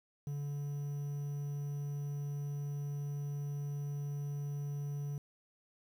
triangle tone, 143.8 Hz, D3, 36 cents flat, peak -34 dBFS, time 0.27-5.18 s, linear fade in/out 2 ms, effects 10-bit

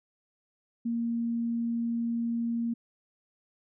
sine tone, 233.1 Hz, A#3, in tune, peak -27 dBFS, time 0.85-2.74 s, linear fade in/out 10 ms, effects none

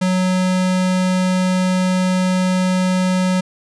square tone, 184.5 Hz, F#3, 5 cents flat, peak -15 dBFS, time 0.01-3.41 s, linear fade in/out 10 ms, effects resampled to 22050 Hz

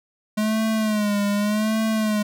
square tone with vibrato, 211.8 Hz, G#3, 34 cents sharp, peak -20 dBFS, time 0.37-2.23 s, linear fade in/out 10 ms, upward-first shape sine, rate 0.85 Hz, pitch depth 73 cents each way, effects none

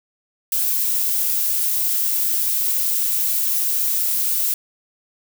violet noise, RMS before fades -20 dBFS, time 0.52-4.54 s, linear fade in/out 2 ms, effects none

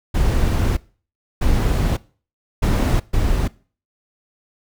brown noise bursts at uneven times, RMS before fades -17 dBFS, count 4, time 0.14-0.77 / 1.41-1.97 / 2.62-3 / 3.13-3.48 s, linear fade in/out 10 ms, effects noise-tail reverb RT60 0.4 s tail -21 dB re dry

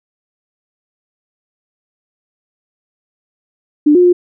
sine tone with pitch steps, 296.8 / 357.8 / 355.4 Hz, D4 / F4 / F4, +18 / +42 / +30 cents, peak -5 dBFS, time 3.86-4.13 s, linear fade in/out 10 ms, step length 90 ms, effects none

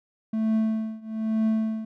triangle tone with tremolo, 220.2 Hz, A3, 2 cents sharp, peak -17 dBFS, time 0.33-1.85 s, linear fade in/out 5 ms, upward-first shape triangle, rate 1.1 Hz, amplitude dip 95%, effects none

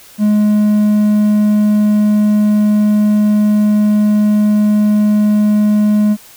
triangle tone, 210 Hz, G#3, 19 cents sharp, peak -6 dBFS, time 0.18-6.17 s, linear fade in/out 50 ms, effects white hiss -40 dBFS RMS until 6.36 s

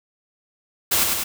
white noise with echo, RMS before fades -19 dBFS, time 0.91-1.04 s, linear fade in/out 10 ms, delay 100 ms, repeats 2, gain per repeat -3 dB, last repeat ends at 1.24 s, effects none

